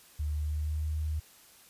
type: tone with pitch glide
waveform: sine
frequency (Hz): 74.7 to 77.07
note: D2 to D#2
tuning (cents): +30 to -16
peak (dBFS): -29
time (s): 0.19-1.2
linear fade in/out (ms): 10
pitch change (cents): +54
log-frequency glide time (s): 0.32-0.84
effects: white hiss -57 dBFS RMS until 1.69 s + resampled to 32000 Hz